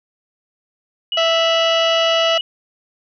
sine tone, 2922 Hz, F#7, 22 cents flat, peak -18 dBFS, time 1.12-2.41 s, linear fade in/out 2 ms
harmonic tone, 659.3 Hz, E5, in tune, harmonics 1 / 2 / 3 / 4 / 5 / 6 / 7 / 8 / 9, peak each -16 / -22 / -26 / -28 / -30 / -32 / -33 / -34 / -35 dBFS, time 1.17-2.38 s, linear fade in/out 5 ms
effects none

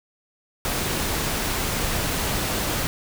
pink noise, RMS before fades -25 dBFS, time 0.65-2.87 s, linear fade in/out 0 ms, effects none

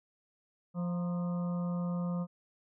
harmonic tone with a mistuned harmonic, 175.2 Hz, F3, 6 cents sharp, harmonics 1 / 3 / 4 / 5 / 6 / 7, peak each -31 / -43 / -52 / -54 / -51 / -49 dBFS, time 0.74-2.27 s, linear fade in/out 50 ms, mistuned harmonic 5, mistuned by +100 cents, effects none

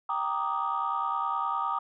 sine chord, Eb major seventh, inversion first, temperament equal, 784 / 932.3 / 1174.7 / 1244.5 Hz, G5 / Bb5 / D6 / Eb6, 0 / 0 / 0 / 0 cents, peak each -34 / -32 / -32 / -30 dBFS, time 0.09-1.79 s, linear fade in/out 5 ms, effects tanh soft clip ceiling -19 dBFS

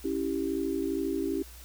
sine chord, C# diminished, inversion none, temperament equal, 277.2 / 329.6 / 392 Hz, C#4 / E4 / G4, 0 / 0 / 0 cents, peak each -32 dBFS, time 0.04-1.43 s, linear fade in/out 10 ms, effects added 60 Hz sine -47 dBFS peak until 1.64 s + white hiss -51 dBFS RMS until 1.64 s

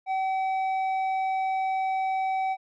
square tone with low-pass filter, 763 Hz, G5, 47 cents flat, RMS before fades -27 dBFS, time 0.06-2.57 s, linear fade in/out 50 ms, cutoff 1700 Hz, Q 1.4, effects none

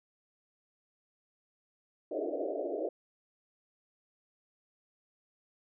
white band-pass noise, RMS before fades -35 dBFS, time 2.11-2.89 s, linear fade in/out 5 ms, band 290 to 670 Hz, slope 96 dB/octave, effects none

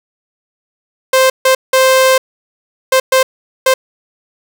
sawtooth tone bursts at uneven times, 523 Hz, C5, 1 cent flat, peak -3 dBFS, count 6, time 1.13-1.3 / 1.45-1.55 / 1.73-2.18 / 2.92-3 / 3.12-3.23 / 3.66-3.74 s, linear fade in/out 5 ms, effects none

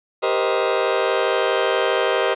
sawtooth chord, C minor seventh, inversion second, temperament just, 392.4 / 470.9 / 523.3 / 627.9 Hz, G4 / Bb4 / C5 / Eb5, +2 / +18 / 0 / +16 cents, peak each -19 dBFS, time 0.22-2.35 s, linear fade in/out 20 ms, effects resampled to 8000 Hz + 8-bit

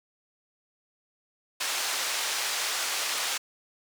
white band-pass noise, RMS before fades -30 dBFS, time 1.6-3.38 s, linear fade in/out 10 ms, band 630 to 6700 Hz, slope 12 dB/octave, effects none

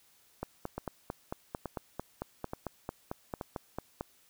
two click trains, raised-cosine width 1 ms, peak -21 / -22 dBFS, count 17 / 4, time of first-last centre 0.43-4.009 / 0.78-3.412 s, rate 4.47 / 1.14 Hz, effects white hiss -65 dBFS RMS until 4.29 s

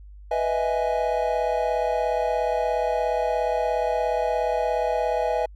triangle chord, E major seventh, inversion second, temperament equal, 493.9 / 622.3 / 659.3 / 830.6 Hz, B4 / D#5 / E5 / G#5, 0 / 0 / 0 / 0 cents, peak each -25 dBFS, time 0.31-5.46 s, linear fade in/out 5 ms, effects added 50 Hz sine -41 dBFS peak until 5.55 s

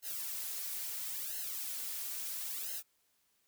blue noise with flanger, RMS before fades -40 dBFS, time 0.02-2.83 s, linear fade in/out 50 ms, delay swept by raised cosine 0.85 to 3.85 ms, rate 0.74 Hz, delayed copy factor -0.9, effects white hiss -75 dBFS RMS until 3.47 s

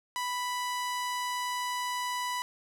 sawtooth tone with low-pass filter, 989 Hz, B5, 2 cents sharp, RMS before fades -33 dBFS, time 0.16-2.42 s, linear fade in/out 0 ms, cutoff 12000 Hz, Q 0.81, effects none

